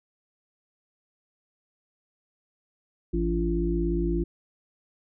harmonic tone with a mistuned harmonic, 57 Hz, A#1, 38 cents flat, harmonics 1 / 3 / 5 / 6, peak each -27 / -30 / -33 / -27 dBFS, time 3.13-4.24 s, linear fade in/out 10 ms, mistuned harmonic 1, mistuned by -110 cents, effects none

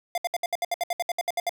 square tone bursts, 698.5 Hz, F5, in tune, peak -24 dBFS, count 15, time 0.15-1.494 s, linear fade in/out 2 ms, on 28 ms, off 66 ms, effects none

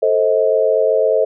sine chord, A diminished, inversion none, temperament just, 440 / 528 / 633.6 Hz, A4 / C5 / Eb5, 0 / +16 / +31 cents, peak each -16 dBFS, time 0.02-1.25 s, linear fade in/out 10 ms, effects none

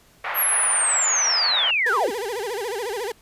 white band-pass noise, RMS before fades -28 dBFS, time 0.24-1.71 s, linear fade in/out 5 ms, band 660 to 2100 Hz, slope 24 dB/octave
sine linear sweep, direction down, 11840 to 164.81 Hz, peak -18 dBFS, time 0.34-2.11 s, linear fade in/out 50 ms
35% pulse tone with vibrato, 440 Hz, A4, in tune, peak -24 dBFS, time 1.86-3.12 s, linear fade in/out 5 ms, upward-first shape sine, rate 14 Hz, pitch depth 220 cents each way
effects pink hiss -55 dBFS RMS until 3.21 s + resampled to 32000 Hz

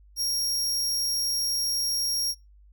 sawtooth tone, 5588 Hz, F8, in tune, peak -22 dBFS, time 0.16-2.35 s, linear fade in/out 50 ms, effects noise-tail reverb RT60 0.2 s tail -23 dB re dry + added 50 Hz sine -51 dBFS peak until 2.72 s

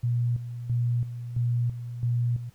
sine tone with tremolo, 120 Hz, B2, 49 cents flat, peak -22 dBFS, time 0.03-2.5 s, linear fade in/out 10 ms, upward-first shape square, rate 1.5 Hz, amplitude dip 70%, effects pink hiss -62 dBFS RMS until 2.54 s

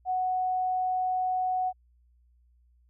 sine tone, 740 Hz, F#5, in tune, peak -25 dBFS, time 0.05-1.73 s, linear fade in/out 50 ms, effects added 60 Hz sine -60 dBFS peak until 2.89 s

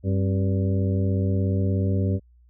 harmonic tone with a mistuned harmonic, 96.6 Hz, G2, 25 cents flat, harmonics 1 / 2 / 3 / 4 / 5 / 6, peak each -21 / -27 / -31 / -33 / -35 / -37 dBFS, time 0.03-2.2 s, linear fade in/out 50 ms, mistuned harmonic 3, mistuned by -120 cents, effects added 60 Hz sine -52 dBFS peak until 2.49 s

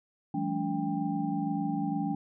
sine tone cluster, 166.7 / 193.2 / 215.3 / 286.8 / 794 Hz, E3 / G3 / A3 / D4 / G5, +20 / -25 / -37 / -41 / +22 cents, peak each -35 / -36 / -35 / -32 / -36 dBFS, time 0.34-2.15 s, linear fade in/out 5 ms, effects none

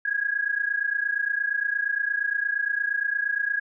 sine tone pair together, 1636 / 1664.6 Hz, G#6 / G#6, -26 / +4 cents, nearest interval unison, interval 30 cents, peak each -26 dBFS, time 0.05-3.6 s, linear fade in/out 5 ms, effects none

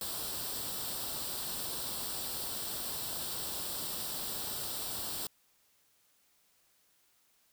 white noise with comb filter, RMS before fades -38 dBFS, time 0.01-5.27 s, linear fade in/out 2 ms, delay 0.23 ms, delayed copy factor +0.65, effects white hiss -70 dBFS RMS until 7.52 s

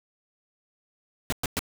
pink noise bursts, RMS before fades -27 dBFS, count 3, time 1.3-1.592 s, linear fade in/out 0 ms, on 24 ms, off 110 ms, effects none

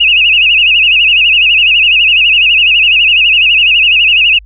sine tone with vibrato, 2697 Hz, E7, 39 cents sharp, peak -4 dBFS, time 0-4.39 s, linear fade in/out 10 ms, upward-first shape sine, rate 12 Hz, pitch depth 130 cents each way, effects added 51 Hz sine -32 dBFS peak until 4.45 s

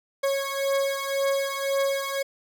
40% pulse beating tone pair, 549 / 550.9 Hz, C#5 / C#5, -17 / -11 cents, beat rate 1.9 Hz, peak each -25 / -27 dBFS, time 0.23-2.23 s, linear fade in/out 10 ms, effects none

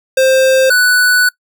square tone pair in turn, 525 / 1484.9 Hz, C5 / F#6, +6 / +6 cents, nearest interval octave + tritone, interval 1800 cents, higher second, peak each -8 dBFS, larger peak neither, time 0.17-0.7 / 0.7-1.29 s, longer second, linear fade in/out 5 ms, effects noise-tail reverb RT60 0.1 s tail -23 dB re dry

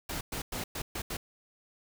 pink noise bursts at uneven times, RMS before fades -36 dBFS, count 6, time 0.09-0.21 / 0.32-0.42 / 0.52-0.64 / 0.75-0.82 / 0.95-1.02 / 1.1-1.17 s, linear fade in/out 5 ms, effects none

